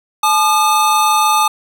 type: tone pair together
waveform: square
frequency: 862.7 / 1213 Hz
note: A5 / D#6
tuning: -34 / -44 cents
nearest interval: tritone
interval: 590 cents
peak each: -14 dBFS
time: 0.23-1.48 s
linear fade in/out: 5 ms
effects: none